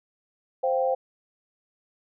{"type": "chord", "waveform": "sine", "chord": "C suspended fourth", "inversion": "none", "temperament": "equal", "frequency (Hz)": [523.3, 698.5, 784], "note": ["C5", "F5", "G5"], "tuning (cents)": [0, 0, 0], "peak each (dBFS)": [-23, -29, -28], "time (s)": [0.63, 0.95], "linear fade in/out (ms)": 10, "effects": []}